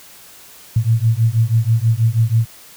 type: beating tone pair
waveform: sine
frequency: 110.6 / 116.8 Hz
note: A2 / A#2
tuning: +9 / +4 cents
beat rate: 6.2 Hz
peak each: -15 dBFS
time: 0.76-2.46 s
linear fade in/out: 5 ms
effects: white hiss -42 dBFS RMS until 2.76 s